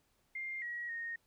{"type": "tone with pitch steps", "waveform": "sine", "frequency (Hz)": [2109, 1909, 1855], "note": ["C7", "A#6", "A#6"], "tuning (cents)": [13, 41, -9], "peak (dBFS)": -38, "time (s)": [0.35, 1.16], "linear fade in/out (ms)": 5, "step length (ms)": 270, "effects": ["pink hiss -75 dBFS RMS until 1.26 s"]}